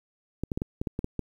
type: clicks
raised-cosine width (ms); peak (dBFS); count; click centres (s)
3; -16; 9; 0.436 / 0.518 / 0.575 / 0.619 / 0.815 / 0.872 / 0.991 / 1.044 / 1.193
effects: 9-bit